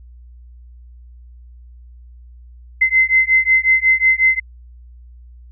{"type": "beating tone pair", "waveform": "sine", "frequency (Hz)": [2059, 2064.5], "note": ["C7", "C7"], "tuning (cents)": [-28, -24], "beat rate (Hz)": 5.5, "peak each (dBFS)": -14, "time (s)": [2.81, 4.4], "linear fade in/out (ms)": 10, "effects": ["added 60 Hz sine -38 dBFS peak until 5.51 s"]}